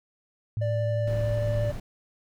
sine tone, 109.3 Hz, A2, 11 cents flat, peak -25 dBFS, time 0.57-1.7 s, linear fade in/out 0 ms
triangle tone with vibrato, 587.3 Hz, D5, in tune, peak -26 dBFS, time 0.61-1.72 s, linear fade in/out 10 ms, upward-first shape triangle, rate 11 Hz, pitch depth 9 cents each way
brown noise, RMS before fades -35 dBFS, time 1.07-1.8 s, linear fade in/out 5 ms
effects none

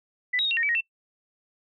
sine tone with pitch steps, 1991 / 3813 / 3717 / 2740 / 1853 / 2295 / 1878 / 2680 Hz, B6 / A#7 / A#7 / F7 / A#6 / D7 / A#6 / E7, +14 / +38 / -6 / -34 / -11 / -40 / +12 / +28 cents, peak -22 dBFS, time 0.33-0.81 s, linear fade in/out 10 ms, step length 60 ms, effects noise-tail reverb RT60 0.1 s tail -24 dB re dry

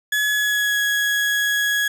35% pulse tone with pitch glide, 1700 to 1667.9 Hz, G#6 to G#6, +40 to +7 cents, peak -16 dBFS, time 0.12-1.88 s, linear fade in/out 5 ms, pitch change -33 cents, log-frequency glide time 0.27-0.8 s, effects none

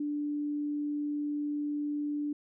sine tone, 293.7 Hz, D4, in tune, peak -30 dBFS, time 0-2.33 s, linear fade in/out 5 ms, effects none

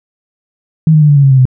sine tone with pitch steps, 158.6 / 153.91 / 149.35 / 144.93 / 140.65 / 136.48 / 132.44 / 128.53 Hz, D#3 / D#3 / D3 / D3 / C#3 / C#3 / C3 / C3, +33 / -18 / +29 / -23 / +26 / -27 / +21 / -30 cents, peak -3 dBFS, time 0.87-1.454 s, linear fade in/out 2 ms, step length 73 ms, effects none

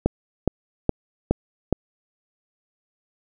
click train, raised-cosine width 2 ms, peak -4 dBFS, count 5, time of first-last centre 0.06-1.727 s, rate 2.4 Hz, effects none

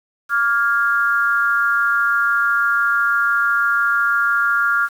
sine tone with amplitude modulation, 1400 Hz, F6, 4 cents sharp, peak -10 dBFS, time 0.29-4.89 s, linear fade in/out 50 ms, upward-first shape sine, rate 246 Hz, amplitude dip 90%, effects 7-bit

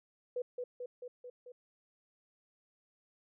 sine tone with echo, 493.9 Hz, B4, in tune, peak -33 dBFS, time 0.36-0.42 s, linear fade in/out 5 ms, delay 220 ms, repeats 5, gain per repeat -3 dB, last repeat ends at 1.52 s, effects none

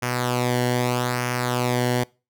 sawtooth tone with flanger, 123.47 Hz, B2, in tune, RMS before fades -23 dBFS, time 0.02-2.04 s, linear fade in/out 10 ms, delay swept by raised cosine 0.25 to 0.81 ms, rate 0.8 Hz, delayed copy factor -0.65, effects noise-tail reverb RT60 0.3 s tail -24 dB re dry

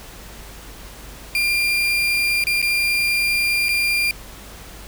35% pulse tone with dropouts, 2395 Hz, D7, 33 cents sharp, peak -15 dBFS, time 1.35-4.11 s, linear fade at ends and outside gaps 1 ms, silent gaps 2.439-2.469 / 2.617-2.626 / 3.685-3.69 s, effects added 50 Hz sine -41 dBFS peak until 4.87 s + pink hiss -40 dBFS RMS until 4.87 s

